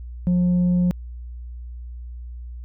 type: tone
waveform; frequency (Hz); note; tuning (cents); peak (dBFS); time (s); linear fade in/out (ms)
sine; 178.3; F3; +36; -13; 0.27-0.91; 0
effects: tanh soft clip ceiling -15 dBFS + added 60 Hz sine -32 dBFS peak until 2.64 s